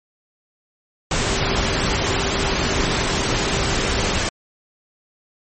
sine tone in noise, 392 Hz, G4, in tune, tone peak -30 dBFS, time 1.22-4.11 s, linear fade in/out 2 ms, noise pink, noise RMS -20 dBFS, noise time 1.11-4.29 s, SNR -13 dB, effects MP3 32 kbps

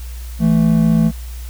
triangle tone pair together, 165.5 / 220.3 Hz, E3 / A3, +7 / +2 cents, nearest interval perfect fourth, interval 495 cents, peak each -11 dBFS, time 0.39-1.12 s, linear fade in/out 50 ms, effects added 60 Hz sine -26 dBFS peak until 1.49 s + white hiss -41 dBFS RMS until 1.49 s

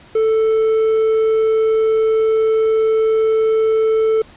triangle tone with quantisation, 441.1 Hz, A4, 4 cents sharp, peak -10 dBFS, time 0.15-4.22 s, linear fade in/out 5 ms, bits 6, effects pink hiss -44 dBFS RMS until 4.36 s + resampled to 8000 Hz

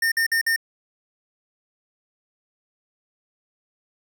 square tone bursts, 1820 Hz, A#6, 42 cents flat, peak -19 dBFS, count 4, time 0.02-0.562 s, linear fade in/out 5 ms, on 98 ms, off 50 ms, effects none

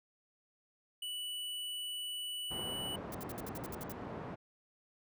square tone, 2960 Hz, F#7, in tune, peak -39 dBFS, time 1.02-2.96 s, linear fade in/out 5 ms
pink band-pass noise, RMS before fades -44 dBFS, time 2.5-4.36 s, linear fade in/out 20 ms, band 100 to 1100 Hz, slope 12 dB/octave
blue noise bursts, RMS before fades -47 dBFS, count 10, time 3.12-3.921 s, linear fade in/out 2 ms, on 27 ms, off 59 ms
effects none

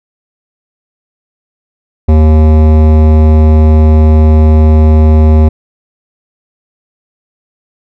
sine tone with hard clipping, 77.78 Hz, D#2, in tune, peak -4 dBFS, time 2.08-5.49 s, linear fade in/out 10 ms, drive 16 dB, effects none

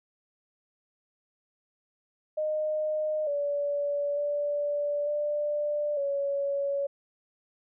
sine tone with pitch steps, 615 / 575 / 582 / 591 / 561 Hz, D#5 / D5 / D5 / D5 / C#5, -20 / -37 / -16 / +11 / +21 cents, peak -26 dBFS, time 2.37-6.87 s, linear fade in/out 10 ms, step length 900 ms, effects none

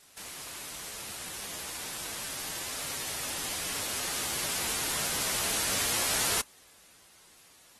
white noise with level ramp, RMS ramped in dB -42 to -27 dBFS, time 0.17-6.41 s, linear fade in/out 0 ms, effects white hiss -57 dBFS RMS until 7.79 s + AAC 32 kbps

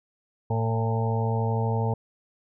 harmonic tone with a mistuned harmonic, 112.9 Hz, A2, 45 cents sharp, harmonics 1 / 2 / 4 / 5 / 6 / 7 / 8, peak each -24 / -33 / -31 / -37 / -38 / -34 / -34 dBFS, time 0.5-1.94 s, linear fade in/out 5 ms, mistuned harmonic 7, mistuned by +46 cents, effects none

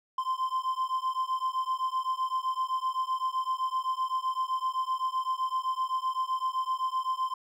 triangle beating tone pair, 1035 / 1042.8 Hz, C6 / C6, -19 / -6 cents, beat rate 7.8 Hz, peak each -29 / -29 dBFS, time 0.18-7.34 s, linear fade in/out 5 ms, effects none

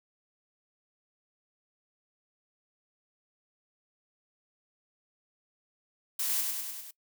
blue noise with echo, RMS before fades -31 dBFS, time 6.19-6.41 s, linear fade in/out 5 ms, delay 100 ms, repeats 5, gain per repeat -3 dB, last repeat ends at 6.91 s, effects noise-tail reverb RT60 0.1 s tail -21 dB re dry

